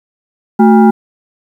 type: tone with frequency modulation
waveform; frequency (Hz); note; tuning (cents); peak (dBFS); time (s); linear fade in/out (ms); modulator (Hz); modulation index
sine; 220; A3; 0; -3; 0.59-0.91; 10; 590; 0.89
effects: 7-bit